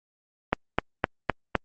click train, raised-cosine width 0.5 ms, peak -5 dBFS, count 5, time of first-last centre 0.53-1.553 s, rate 3.91 Hz, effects Opus 32 kbps

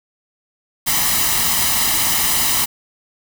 white noise with comb filter, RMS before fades -17 dBFS, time 0.86-2.66 s, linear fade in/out 20 ms, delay 1 ms, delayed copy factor +0.6, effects none

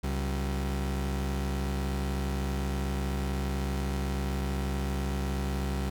35% pulse tone pair together, 68.4 / 192.74 Hz, C#2 / G3, -23 / -29 cents, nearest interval octave + tritone, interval 1794 cents, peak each -28 / -33 dBFS, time 0.03-5.9 s, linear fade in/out 10 ms, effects none

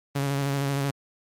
sawtooth tone with vibrato, 139.4 Hz, C#3, 10 cents sharp, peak -20 dBFS, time 0.15-0.91 s, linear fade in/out 10 ms, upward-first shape square, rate 13 Hz, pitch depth 22 cents each way, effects MP3 96 kbps

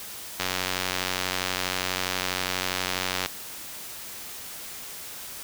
click train, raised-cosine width 0.2 ms, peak -8 dBFS, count 265, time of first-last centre 0.4-3.26 s, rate 92.3 Hz, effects white hiss -39 dBFS RMS until 5.43 s

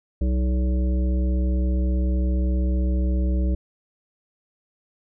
harmonic tone with a mistuned harmonic, 63.2 Hz, B1, 41 cents sharp, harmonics 1 / 3 / 5 / 7 / 9, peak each -19 / -29 / -32 / -39 / -38 dBFS, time 0.21-3.55 s, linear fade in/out 5 ms, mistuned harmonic 7, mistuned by -66 cents, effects none

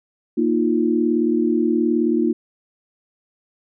sine chord, Bb suspended fourth, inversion none, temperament just, 233.1 / 310.8 / 349.6 Hz, Bb3 / Eb4 / F4, 0 / -2 / +2 cents, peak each -20 dBFS, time 0.37-2.33 s, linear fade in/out 10 ms, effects none

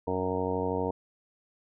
harmonic tone with a mistuned harmonic, 92.5 Hz, F#2, in tune, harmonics 1 / 2 / 3 / 4 / 5 / 6 / 7 / 8 / 9 / 10, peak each -37 / -38 / -35 / -38 / -31 / -40 / -38 / -41 / -42 / -36 dBFS, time 0.07-0.91 s, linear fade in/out 5 ms, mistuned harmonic 1, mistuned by -53 cents, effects none

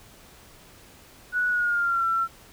sine tone with pitch glide, 1471 to 1348.9 Hz, F#6 to E6, -11 to +39 cents, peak -21 dBFS, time 1.32-2.28 s, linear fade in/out 50 ms, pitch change -150 cents, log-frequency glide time 1.49-2.07 s, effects pink hiss -51 dBFS RMS until 2.52 s

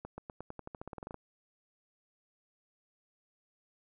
accelerating click train, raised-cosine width 1 ms, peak -28 dBFS, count 16, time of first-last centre 0.05-1.143 s, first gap 130 ms, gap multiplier 0.91, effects none

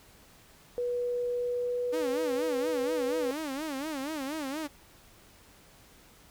sine tone with pitch glide, 487.2 to 491.7 Hz, B4 to B4, -24 to -8 cents, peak -28 dBFS, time 0.78-3.31 s, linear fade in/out 0 ms, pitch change +16 cents, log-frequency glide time 1.35-2.1 s
sawtooth tone with vibrato, 290.2 Hz, D4, 21 cents flat, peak -29 dBFS, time 1.92-4.68 s, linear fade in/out 20 ms, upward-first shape sine, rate 4.2 Hz, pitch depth 170 cents each way
effects pink hiss -57 dBFS RMS until 6.3 s

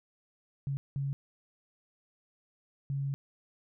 sine tone bursts at uneven times, 138.59 Hz, C#3, in tune, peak -30 dBFS, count 3, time 0.67-0.77 / 0.96-1.13 / 2.9-3.14 s, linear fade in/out 0 ms, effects none

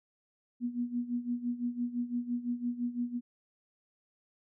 sine tone with tremolo, 241.9 Hz, B3, 36 cents flat, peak -28 dBFS, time 0.6-3.21 s, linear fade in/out 50 ms, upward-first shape sine, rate 5.9 Hz, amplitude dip 80%, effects none

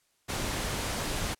pink noise, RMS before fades -32 dBFS, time 0.28-1.35 s, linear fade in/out 20 ms, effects white hiss -71 dBFS RMS until 1.39 s + low-pass 11000 Hz 12 dB/octave

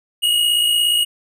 square tone pair together, 2877 / 2934 Hz, F#7 / F#7, -49 / -15 cents, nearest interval unison, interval 34 cents, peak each -15 / -24 dBFS, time 0.22-1.05 s, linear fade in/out 20 ms, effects none

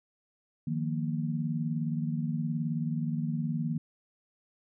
sine chord, Eb suspended second, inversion none, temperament equal, 155.56 / 174.61 / 233.1 Hz, Eb3 / F3 / Bb3, 0 / 0 / 0 cents, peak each -31 / -36 / -33 dBFS, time 0.67-3.78 s, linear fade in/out 5 ms, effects none

